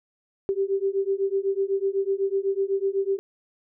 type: beating tone pair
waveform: sine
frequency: 387.4 / 395.4 Hz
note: G4 / G4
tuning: -20 / +15 cents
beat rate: 8 Hz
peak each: -25 dBFS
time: 0.49-3.19 s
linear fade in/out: 0 ms
effects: none